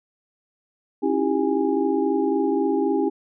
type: tone cluster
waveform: sine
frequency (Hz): 272.5 / 323.1 / 346.9 / 397.8 / 824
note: C#4 / E4 / F4 / G4 / G#5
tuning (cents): -29 / -35 / -12 / +25 / -14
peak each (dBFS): -24 / -24 / -30 / -23 / -30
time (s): 1.02-3.1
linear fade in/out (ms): 20
effects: none